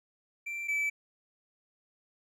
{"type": "tone pair in turn", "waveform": "triangle", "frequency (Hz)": [2349, 2310], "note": ["D7", "D7"], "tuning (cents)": [0, -29], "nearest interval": "unison", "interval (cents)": 29, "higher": "first", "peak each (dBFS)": [-33, -26], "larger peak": "second", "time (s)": [[0.46, 0.68], [0.68, 0.9]], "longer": "neither", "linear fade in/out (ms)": 10, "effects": []}